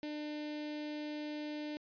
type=tone with notch filter; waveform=sawtooth; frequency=300 Hz; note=D4; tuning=37 cents sharp; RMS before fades=-41 dBFS; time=0.03-1.77 s; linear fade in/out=0 ms; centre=1200 Hz; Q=1.1; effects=resampled to 11025 Hz